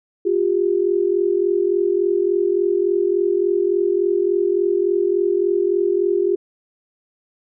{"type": "tone pair together", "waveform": "sine", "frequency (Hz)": [355.3, 398.8], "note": ["F4", "G4"], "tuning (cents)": [30, 30], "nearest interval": "major second", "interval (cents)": 200, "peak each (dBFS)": -18, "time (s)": [0.25, 6.36], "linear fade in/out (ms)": 10, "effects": []}